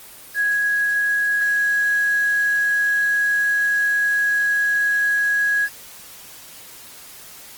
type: tone with quantisation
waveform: sine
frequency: 1661.2 Hz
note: G#6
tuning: in tune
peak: -16 dBFS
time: 0.34-5.69 s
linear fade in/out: 50 ms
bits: 6
effects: white hiss -41 dBFS RMS until 7.57 s + Opus 24 kbps